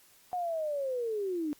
sine linear sweep, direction down, 732 to 287.7 Hz, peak -30 dBFS, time 0.33-1.53 s, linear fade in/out 0 ms, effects white hiss -61 dBFS RMS until 1.59 s + Opus 48 kbps

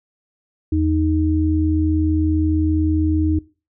sine tone pair together, 82.41 / 311.1 Hz, E2 / D#4, 0 / 0 cents, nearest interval octave + major seventh, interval 2300 cents, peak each -18 / -18 dBFS, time 0.72-3.39 s, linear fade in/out 5 ms, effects noise-tail reverb RT60 0.3 s tail -19 dB re dry

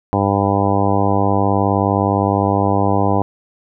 harmonic tone, 99.5 Hz, G2, 26 cents sharp, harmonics 1 / 2 / 3 / 4 / 5 / 6 / 7 / 8 / 9 / 10, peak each -19 / -21 / -21 / -24 / -23 / -25 / -23 / -21 / -25 / -24 dBFS, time 0.13-3.22 s, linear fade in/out 0 ms, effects none

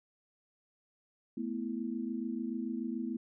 sine chord, A suspended second, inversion none, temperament equal, 220 / 246.9 / 329.6 Hz, A3 / B3 / E4, 0 / 0 / 0 cents, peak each -38 / -37 / -40 dBFS, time 1.37-3.17 s, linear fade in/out 5 ms, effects none

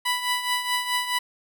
15% pulse tone with tremolo, 989 Hz, B5, 2 cents sharp, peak -14 dBFS, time 0.05-1.19 s, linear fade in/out 10 ms, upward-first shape triangle, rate 4.7 Hz, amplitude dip 70%, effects none

